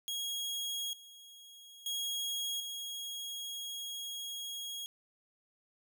sawtooth tone with level steps, 3296 Hz, G#7, 14 cents flat, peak -32 / -49 / -31 / -36 dBFS, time 0.08-4.86 s, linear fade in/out 0 ms, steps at 0.93 / 1.86 / 2.6 s, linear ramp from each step 2 ms, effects none

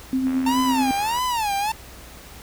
sine tone with tremolo, 261.6 Hz, C4, in tune, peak -17 dBFS, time 0.13-0.91 s, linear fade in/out 0 ms, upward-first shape triangle, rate 9.2 Hz, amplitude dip 45%
click train, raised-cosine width 0.5 ms, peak -22 dBFS, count 76, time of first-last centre 0.27-1.187 s, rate 81.8 Hz
45% pulse tone with vibrato, 894 Hz, A5, 27 cents sharp, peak -21 dBFS, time 0.46-1.72 s, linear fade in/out 5 ms, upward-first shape sine, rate 1.6 Hz, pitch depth 210 cents each way
effects added 60 Hz sine -46 dBFS peak until 2.42 s + pink hiss -43 dBFS RMS until 2.42 s

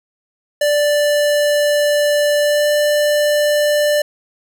square tone with pitch glide, 587.3 to 591.7 Hz, D5 to D5, 0 to +13 cents, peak -13 dBFS, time 0.61-4.02 s, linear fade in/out 5 ms, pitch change +13 cents, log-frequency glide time 2.41-2.67 s, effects none

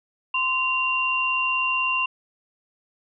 sine tone pair together, 1036 / 2768 Hz, C6 / F7, -17 / -16 cents, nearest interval octave + perfect fourth, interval 1701 cents, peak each -25 / -22 dBFS, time 0.34-2.06 s, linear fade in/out 5 ms, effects none

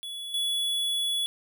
square tone with level steps, 3400 Hz, G#7, 40 cents sharp, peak -35 / -26 dBFS, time 0.03-1.26 s, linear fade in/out 0 ms, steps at 0.34 s, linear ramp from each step 2 ms, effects none

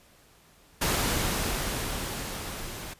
pink noise with level ramp, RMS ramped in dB -25 to -39 dBFS, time 0.81-2.94 s, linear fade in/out 10 ms, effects pink hiss -58 dBFS RMS until 2.99 s + resampled to 32000 Hz

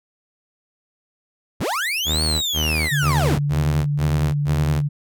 35% pulse linear two-way sweep, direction up then down, 35.63 to 4483 to 35.63 Hz, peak -19 dBFS, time 1.6-3.39 s, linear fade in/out 10 ms, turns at 2.23 s
sawtooth tone bursts, 78 Hz, D#2, 5 cents sharp, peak -17 dBFS, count 6, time 2.05-4.82 s, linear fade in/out 50 ms, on 370 ms, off 110 ms
sine tone with pitch glide, 144.2 to 145.45 Hz, D3 to D3, -31 to -16 cents, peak -18 dBFS, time 2.91-4.89 s, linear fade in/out 20 ms, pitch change +15 cents, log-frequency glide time 3.31-3.79 s
effects none

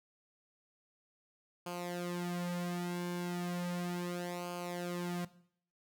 sawtooth tone with flanger, 176.1 Hz, F3, 15 cents sharp, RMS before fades -38 dBFS, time 1.66-5.25 s, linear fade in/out 5 ms, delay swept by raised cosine 0.53 to 4.13 ms, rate 0.35 Hz, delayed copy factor -0.75, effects noise-tail reverb RT60 0.6 s tail -17 dB re dry

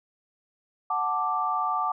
sine chord, D major, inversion first, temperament equal, 740 / 880 / 1174.7 Hz, F#5 / A5 / D6, 0 / 0 / 0 cents, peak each -30 / -30 / -26 dBFS, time 0.9-1.92 s, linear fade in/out 5 ms, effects none

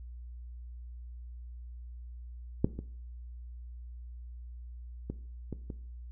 clicks, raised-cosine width 3 ms, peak -11 / -25 / -22 / -23 / -26 dBFS, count 5, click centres 2.645 / 2.79 / 5.1 / 5.527 / 5.702 s, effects noise-tail reverb RT60 0.5 s tail -17 dB re dry + added 60 Hz sine -42 dBFS peak until 6.11 s

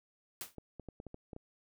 white noise with exponential decay, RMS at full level -38 dBFS, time 0.41-0.55 s, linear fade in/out 1 ms, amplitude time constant 30 ms
clicks, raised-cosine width 2 ms, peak -32 dBFS, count 8, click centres 0.583 / 0.797 / 0.887 / 1.001 / 1.067 / 1.144 / 1.332 / 1.364 s
effects none

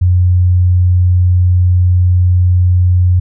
sine tone, 90 Hz, F#2, 47 cents flat, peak -6 dBFS, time 0.01-3.2 s, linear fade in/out 10 ms, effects none

